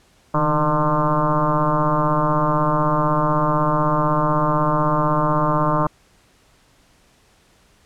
sine tone with frequency modulation, 604 Hz, D5, 48 cents sharp, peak -15 dBFS, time 0.34-5.87 s, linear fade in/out 5 ms, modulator 149 Hz, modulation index 4.2, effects pink hiss -56 dBFS RMS until 7.85 s + low-pass 10000 Hz 12 dB/octave

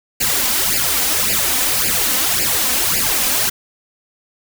white noise with flanger, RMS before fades -17 dBFS, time 0.2-3.5 s, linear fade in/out 10 ms, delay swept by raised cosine 0.41 to 4.01 ms, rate 1.8 Hz, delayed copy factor +0.85, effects none

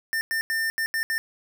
square tone bursts at uneven times, 1800 Hz, A6, 39 cents sharp, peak -24 dBFS, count 6, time 0.13-0.21 / 0.31-0.41 / 0.5-0.7 / 0.78-0.86 / 0.94-1.03 / 1.1-1.18 s, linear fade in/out 0 ms, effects none

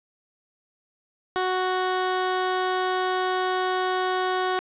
15% pulse tone, 370 Hz, F#4, in tune, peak -16 dBFS, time 1.36-4.59 s, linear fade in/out 0 ms, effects resampled to 8000 Hz + 9-bit

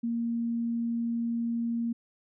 sine tone, 233.1 Hz, A#3, in tune, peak -27 dBFS, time 0.03-1.93 s, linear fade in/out 10 ms, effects none

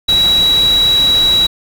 sine tone in noise, 3889 Hz, B7, 27 cents flat, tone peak -8 dBFS, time 0.08-1.47 s, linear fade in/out 10 ms, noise pink, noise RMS -23 dBFS, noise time 0.08-1.47 s, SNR +12 dB, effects none

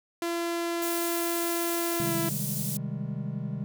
sawtooth tone with pitch glide, 340.1 to 333.7 Hz, F4 to E4, -46 to +21 cents, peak -24 dBFS, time 0.22-2.29 s, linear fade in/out 2 ms, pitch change -33 cents, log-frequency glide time 2.01-2.16 s
pink high-pass noise, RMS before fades -34 dBFS, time 0.82-2.77 s, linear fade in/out 2 ms, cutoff 9000 Hz, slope 12 dB/octave
triangle chord, Ab major seventh, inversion first, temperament equal, 130.81 / 155.56 / 196 / 207.7 Hz, C3 / Eb3 / G3 / Ab3, 0 / 0 / 0 / 0 cents, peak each -33 / -33 / -35 / -36 dBFS, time 2-3.64 s, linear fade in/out 0 ms
effects none

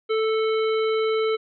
harmonic tone, 440 Hz, A4, in tune, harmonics 1 / 3 / 5 / 7 / 9, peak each -20 / -30 / -34 / -37 / -39 dBFS, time 0.09-1.37 s, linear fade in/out 20 ms, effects none

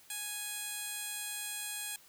15% pulse tone with band-pass filter, 830.6 Hz, G#5, in tune, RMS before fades -40 dBFS, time 0.1-1.96 s, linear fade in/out 2 ms, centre 10000 Hz, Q 0.96, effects white hiss -60 dBFS RMS until 2.08 s

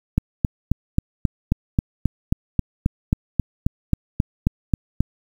click train, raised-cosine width 5 ms, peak -4 dBFS, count 19, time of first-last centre 0.18-5.006 s, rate 3.73 Hz, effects 7-bit

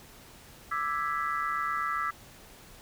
sine chord, E dominant seventh, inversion third, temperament equal with one note detuned, 1174.7 / 1322.3 / 1661.2 / 1975.5 Hz, D6 / E6 / G#6 / B6, 0 / +5 / 0 / 0 cents, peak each -33 / -31 / -37 / -37 dBFS, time 0.71-2.11 s, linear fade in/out 10 ms, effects pink hiss -52 dBFS RMS until 2.81 s

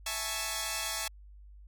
5% pulse chord, A major seventh, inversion second, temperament equal, 659.3 / 830.6 / 880 / 1108.7 Hz, E5 / G#5 / A5 / C#6, 0 / 0 / 0 / 0 cents, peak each -27 / -28 / -26 / -26 dBFS, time 0.06-1.08 s, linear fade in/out 5 ms, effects added 50 Hz sine -49 dBFS peak until 1.67 s

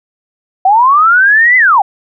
sine linear two-way sweep, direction up then down, 735 to 2041 to 735 Hz, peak -4 dBFS, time 0.65-1.82 s, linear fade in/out 5 ms, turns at 1.57 s, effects none

